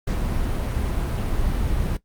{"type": "noise", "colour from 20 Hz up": "brown", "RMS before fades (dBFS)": -23, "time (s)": [0.07, 1.97], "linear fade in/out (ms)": 5, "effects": ["noise-tail reverb RT60 0.1 s tail -17 dB re dry", "Opus 48 kbps"]}